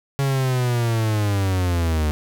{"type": "linear sweep", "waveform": "45% pulse", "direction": "down", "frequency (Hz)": [139.5, 74.2], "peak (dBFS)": -18, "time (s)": [0.19, 2.11], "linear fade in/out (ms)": 0, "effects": []}